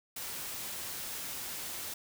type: noise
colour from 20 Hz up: white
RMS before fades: -40 dBFS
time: 0.16-1.94 s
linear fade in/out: 5 ms
effects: none